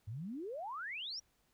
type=exponential sweep; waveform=sine; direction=up; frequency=97.1 to 5820 Hz; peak=-40 dBFS; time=0.07-1.2 s; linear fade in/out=10 ms; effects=pink hiss -75 dBFS RMS until 1.53 s